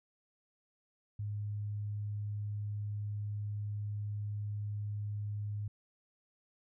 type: tone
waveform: sine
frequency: 103.83 Hz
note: G#2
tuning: in tune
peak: -35 dBFS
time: 1.19-5.68 s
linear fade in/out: 5 ms
effects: none